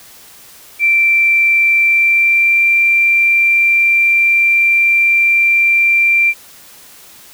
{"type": "tone with pitch glide", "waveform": "sine", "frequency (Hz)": [2347, 2362], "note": ["D7", "D7"], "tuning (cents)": [-2, 9], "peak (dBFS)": -8, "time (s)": [0.79, 6.34], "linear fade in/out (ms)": 50, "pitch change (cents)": 11, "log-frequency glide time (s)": [1.8, 2.64], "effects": ["white hiss -40 dBFS RMS until 7.33 s"]}